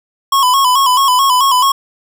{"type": "tone with vibrato", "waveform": "square", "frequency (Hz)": 1047, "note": "C6", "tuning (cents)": 1, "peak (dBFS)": -9, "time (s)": [0.32, 1.72], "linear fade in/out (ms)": 5, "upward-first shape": "square", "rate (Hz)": 4.6, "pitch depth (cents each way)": 77, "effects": []}